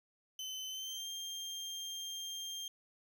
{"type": "tone with pitch glide", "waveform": "30% pulse", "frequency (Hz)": [3050, 3194], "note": ["G7", "G7"], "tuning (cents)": [-48, 32], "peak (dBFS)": -38, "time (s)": [0.39, 2.68], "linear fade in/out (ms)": 2, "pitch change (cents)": 80, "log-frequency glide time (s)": [0.7, 1.08], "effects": ["13-bit"]}